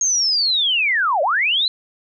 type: linear two-way sweep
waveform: sine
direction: down then up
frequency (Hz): 6550 to 533 to 4129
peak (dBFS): -15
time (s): 0.01-1.68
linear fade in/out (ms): 2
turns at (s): 1.22
effects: none